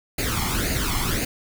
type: noise with flanger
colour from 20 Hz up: pink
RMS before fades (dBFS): -24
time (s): 0.18-1.25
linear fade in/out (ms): 5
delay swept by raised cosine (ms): 0.44 to 0.96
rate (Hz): 1.9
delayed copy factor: +0.7
effects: none